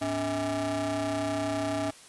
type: ring-modulated tone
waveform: 35% pulse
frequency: 179.6 Hz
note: F3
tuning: 49 cents sharp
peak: -23 dBFS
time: 0.01-1.91 s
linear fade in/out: 10 ms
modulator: 465 Hz
effects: white hiss -51 dBFS RMS until 2.08 s + resampled to 24000 Hz